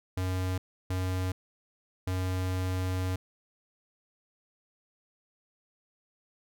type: tone bursts at uneven times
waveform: square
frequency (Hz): 92.5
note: F#2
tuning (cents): 0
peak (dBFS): -29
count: 3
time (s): 0.17-0.58 / 0.9-1.32 / 2.07-3.16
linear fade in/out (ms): 5
effects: none